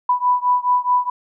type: beating tone pair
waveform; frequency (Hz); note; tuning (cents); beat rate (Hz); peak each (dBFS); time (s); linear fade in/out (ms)
sine; 987.8 / 992.5; B5 / B5; 0 / +8; 4.7; -17 / -18; 0.09-1.1; 5
effects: none